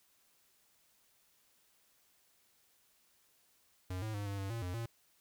square tone with pitch steps, 92 / 109.2 / 102.2 / 99.8 / 97.7 / 115.5 / 89.7 / 115.6 Hz, F#2 / A2 / G#2 / G2 / G2 / A#2 / F2 / A#2, -9 / -13 / -27 / +32 / -5 / -16 / +47 / -14 cents, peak -38 dBFS, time 3.9-4.86 s, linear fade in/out 5 ms, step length 120 ms, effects white hiss -71 dBFS RMS until 5.2 s

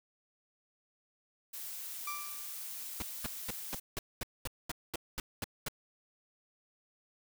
blue noise, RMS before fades -43 dBFS, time 1.53-3.8 s, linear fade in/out 10 ms
30% pulse tone with exponential decay, 1174.7 Hz, D6, in tune, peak -33 dBFS, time 2.07-2.67 s, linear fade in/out 5 ms, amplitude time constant 130 ms
pink noise bursts, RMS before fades -37 dBFS, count 12, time 3-5.684 s, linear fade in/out 2 ms, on 22 ms, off 220 ms
effects none

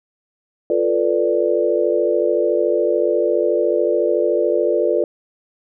sine chord, B half-diminished seventh, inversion second, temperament equal, 349.2 / 440 / 493.9 / 587.3 Hz, F4 / A4 / B4 / D5, 0 / 0 / 0 / 0 cents, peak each -20 dBFS, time 0.7-5.04 s, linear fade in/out 2 ms, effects none

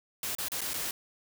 white noise with dropouts, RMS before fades -34 dBFS, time 0.23-0.91 s, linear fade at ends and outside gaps 2 ms, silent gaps 0.351-0.384 / 0.484-0.518 / 0.608-0.615 / 0.735-0.74 s, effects none

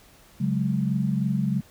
sine chord, C# suspended fourth, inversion none, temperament just, 138.59 / 184.79 / 207.9 Hz, C#3 / F#3 / G#3, 0 / -2 / +2 cents, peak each -26 dBFS, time 0.4-1.61 s, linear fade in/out 10 ms, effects pink hiss -54 dBFS RMS until 1.7 s

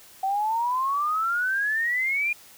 sine exponential sweep, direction up, 759 to 2439 Hz, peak -22 dBFS, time 0.23-2.33 s, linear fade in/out 5 ms, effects white hiss -50 dBFS RMS until 2.57 s

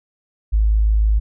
sine tone, 53.2 Hz, G#1, 42 cents sharp, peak -12 dBFS, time 0.52-1.2 s, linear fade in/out 20 ms, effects none

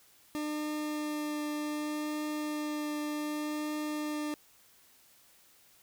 40% pulse tone with vibrato, 300.5 Hz, D4, 40 cents sharp, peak -32 dBFS, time 0.35-4.34 s, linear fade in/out 0 ms, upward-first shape triangle, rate 0.66 Hz, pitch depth 12 cents each way, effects white hiss -62 dBFS RMS until 5.82 s

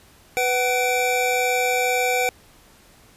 square tone cluster, 497.4 / 751 / 2335 Hz, B4 / F#5 / D7, +12 / +26 / -11 cents, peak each -24 dBFS, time 0.37-2.29 s, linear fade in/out 0 ms, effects pink hiss -52 dBFS RMS until 3.16 s + resampled to 32000 Hz

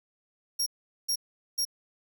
sawtooth tone bursts, 5588 Hz, F8, in tune, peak -23 dBFS, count 3, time 0.59-1.652 s, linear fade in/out 10 ms, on 74 ms, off 420 ms, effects none

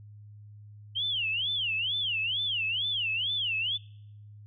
sine tone with vibrato, 3023 Hz, F#7, 36 cents sharp, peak -27 dBFS, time 0.95-3.78 s, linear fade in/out 20 ms, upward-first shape sine, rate 2.2 Hz, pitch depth 270 cents each way, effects noise-tail reverb RT60 0.8 s tail -26 dB re dry + added 104 Hz sine -46 dBFS peak until 4.46 s

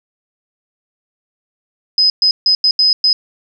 sine tone bursts at uneven times, 5040 Hz, D#8, 21 cents sharp, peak -8 dBFS, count 6, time 1.98-2.1 / 2.22-2.31 / 2.46-2.55 / 2.64-2.71 / 2.79-2.93 / 3.04-3.13 s, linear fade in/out 2 ms, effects none

